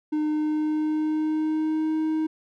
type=tone with pitch glide; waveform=triangle; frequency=304.6 to 314.1 Hz; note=D#4 to D#4; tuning=-37 to +16 cents; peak=-20 dBFS; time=0.12-2.27 s; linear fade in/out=10 ms; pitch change=+53 cents; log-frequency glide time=0.29-1.95 s; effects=none